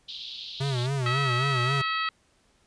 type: band-pass noise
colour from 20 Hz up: white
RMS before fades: -39 dBFS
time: 0.08-0.87 s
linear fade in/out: 10 ms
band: 3200 to 4200 Hz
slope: 48 dB/octave
type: tone with vibrato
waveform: square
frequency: 130.4 Hz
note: C3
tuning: 5 cents flat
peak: -26 dBFS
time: 0.6-1.82 s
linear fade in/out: 10 ms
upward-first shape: sine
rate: 3.7 Hz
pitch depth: 130 cents each way
type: harmonic tone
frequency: 646 Hz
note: E5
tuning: 35 cents flat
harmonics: 2 / 3 / 4 / 5 / 6 / 7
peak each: -28 / -32 / -34 / -36 / -38 / -39 dBFS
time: 1.06-2.09 s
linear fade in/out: 2 ms
effects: pink hiss -65 dBFS RMS until 2.66 s + resampled to 22050 Hz